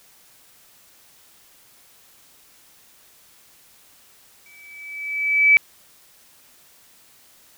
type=tone with exponential growth; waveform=sine; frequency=2300 Hz; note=D7; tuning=37 cents flat; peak=-8 dBFS; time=4.46-5.57 s; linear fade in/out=0 ms; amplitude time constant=240 ms; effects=white hiss -53 dBFS RMS until 7.57 s